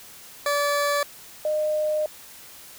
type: tone pair in turn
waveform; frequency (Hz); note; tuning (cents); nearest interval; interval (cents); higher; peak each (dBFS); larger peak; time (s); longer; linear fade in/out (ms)
20% pulse / sine; 577 / 611.3; D5 / D#5; -31 / -31; minor second; 100; second; -16 / -21; first; 0.46-1.03 / 1.45-2.06; second; 2
effects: white hiss -45 dBFS RMS until 2.78 s